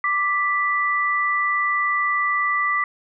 sine tone pair together, 1174.7 / 1975.6 Hz, D6 / B6, 0 / 0 cents, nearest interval major sixth, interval 900 cents, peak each -21 / -21 dBFS, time 0.04-2.84 s, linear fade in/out 2 ms, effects none

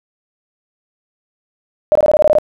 sine tone bursts, 608 Hz, D#5, 40 cents flat, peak -7 dBFS, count 9, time 1.92-2.385 s, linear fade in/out 0 ms, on 33 ms, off 21 ms, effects none

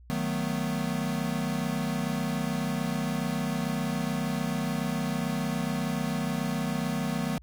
square chord, B dominant seventh, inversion first, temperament equal, 155.56 / 185 / 220 / 246.9 Hz, D#3 / F#3 / A3 / B3, 0 / 0 / 0 / 0 cents, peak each -34 dBFS, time 0.1-7.38 s, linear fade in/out 0 ms, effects added 60 Hz sine -49 dBFS peak until 7.42 s

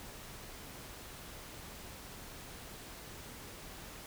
silence, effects pink hiss -49 dBFS RMS until 4.06 s

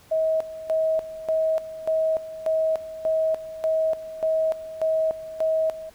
sine tone with tremolo, 638 Hz, D#5, 43 cents sharp, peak -19 dBFS, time 0.11-5.9 s, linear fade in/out 10 ms, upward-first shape square, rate 1.7 Hz, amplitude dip 80%, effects pink hiss -54 dBFS RMS until 5.94 s

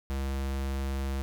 square tone, 67.7 Hz, C#2, 40 cents flat, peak -30 dBFS, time 0.1-1.22 s, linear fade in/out 0 ms, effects none

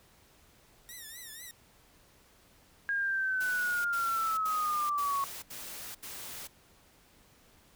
5% pulse tone with vibrato, 1864.7 Hz, A#6, in tune, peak -34 dBFS, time 0.89-1.51 s, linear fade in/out 0 ms, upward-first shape triangle, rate 4.1 Hz, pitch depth 150 cents each way
sine linear sweep, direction down, 1631 to 1100 Hz, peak -28 dBFS, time 2.89-5.24 s, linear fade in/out 0 ms
white noise bursts, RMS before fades -43 dBFS, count 6, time 3.4-6.475 s, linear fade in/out 10 ms, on 450 ms, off 75 ms
effects pink hiss -62 dBFS RMS until 7.75 s

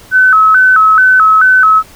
sine tone with vibrato, 1396.9 Hz, F6, in tune, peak -3 dBFS, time 0.11-1.83 s, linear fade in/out 50 ms, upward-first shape square, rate 2.3 Hz, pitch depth 140 cents each way, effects pink hiss -38 dBFS RMS until 1.95 s

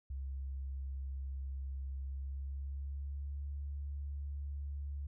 sine tone with pitch glide, 67.4 to 71 Hz, C#2 to C#2, -48 to +42 cents, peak -38 dBFS, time 0.1-5.07 s, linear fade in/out 5 ms, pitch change +90 cents, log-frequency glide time 2-3.47 s, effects none

